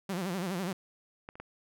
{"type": "tone with vibrato", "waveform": "sawtooth", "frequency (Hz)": 183.5, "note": "F#3", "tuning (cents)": -14, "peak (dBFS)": -28, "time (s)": [0.09, 0.73], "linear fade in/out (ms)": 5, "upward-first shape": "sine", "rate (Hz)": 12, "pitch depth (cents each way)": 140}
{"type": "clicks", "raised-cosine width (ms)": 0.5, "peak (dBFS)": [-27, -34, -27], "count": 3, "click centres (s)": [1.289, 1.355, 1.4]}
{"effects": []}